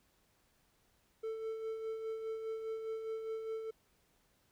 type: tone with tremolo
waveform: triangle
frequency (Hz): 444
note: A4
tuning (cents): +16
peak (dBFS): -34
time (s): 1.23-3.71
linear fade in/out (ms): 10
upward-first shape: sine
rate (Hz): 4.9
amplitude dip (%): 45
effects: pink hiss -73 dBFS RMS until 4.51 s

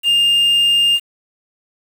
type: tone with quantisation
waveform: triangle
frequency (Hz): 2811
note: F7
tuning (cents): +11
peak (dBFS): -9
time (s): 0.03-1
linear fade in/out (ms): 50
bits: 6
effects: none

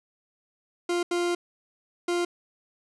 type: tone bursts at uneven times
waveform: 40% pulse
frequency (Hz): 349.2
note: F4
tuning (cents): 0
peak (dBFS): -23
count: 3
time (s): 0.89-1.03 / 1.11-1.35 / 2.08-2.25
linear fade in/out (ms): 5
effects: resampled to 22050 Hz + 9-bit

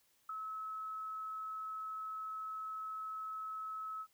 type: tone with ADSR envelope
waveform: sine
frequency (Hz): 1293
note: E6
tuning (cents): -34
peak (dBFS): -36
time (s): 0.29-4.07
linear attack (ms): 6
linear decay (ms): 3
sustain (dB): -4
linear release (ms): 62
effects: white hiss -73 dBFS RMS until 4.13 s

